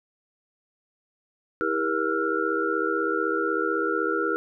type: tone cluster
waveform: sine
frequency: 325.9 / 401.9 / 475.4 / 1346 / 1422 Hz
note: E4 / G4 / A#4 / E6 / F6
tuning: -20 / +43 / +34 / +36 / +31 cents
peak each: -29 dBFS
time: 1.61-4.36 s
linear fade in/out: 0 ms
effects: none